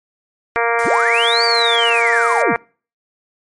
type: harmonic tone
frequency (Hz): 233.1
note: A#3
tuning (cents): 0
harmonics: 2 / 3 / 4 / 5 / 6 / 7 / 8 / 9 / 10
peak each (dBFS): -19 / -21 / -22 / -23 / -24 / -24 / -25 / -26 / -26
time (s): 0.56-2.56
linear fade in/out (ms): 0
type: noise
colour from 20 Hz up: blue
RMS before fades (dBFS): -30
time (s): 0.79-2.42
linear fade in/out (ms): 0
type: linear two-way sweep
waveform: sine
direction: up then down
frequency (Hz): 36.71 to 4672 to 72.5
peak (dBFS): -15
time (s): 0.84-2.55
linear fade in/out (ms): 50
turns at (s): 1.44
effects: noise-tail reverb RT60 0.4 s tail -25 dB re dry + MP3 48 kbps